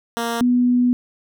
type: tone pair in turn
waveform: 10% pulse / sine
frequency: 232.8 / 246.2 Hz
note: A#3 / B3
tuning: -2 / -5 cents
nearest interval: minor second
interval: 97 cents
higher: second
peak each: -13 dBFS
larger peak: neither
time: 0.17-0.41 / 0.41-0.93 s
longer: second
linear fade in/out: 0 ms
effects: none